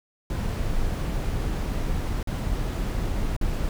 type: noise with dropouts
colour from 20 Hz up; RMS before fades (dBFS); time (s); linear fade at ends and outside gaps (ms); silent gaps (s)
brown; -26; 0.3-3.69; 1; 2.229-2.273 / 3.365-3.412
effects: none